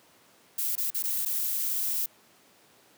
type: noise with dropouts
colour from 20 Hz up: violet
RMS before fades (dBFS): -29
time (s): 0.58-2.06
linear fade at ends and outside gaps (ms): 5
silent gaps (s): 0.755-0.778 / 0.904-0.945 / 1.026-1.037 / 1.252-1.258
effects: pink hiss -59 dBFS RMS until 2.97 s + high-pass 200 Hz 12 dB/octave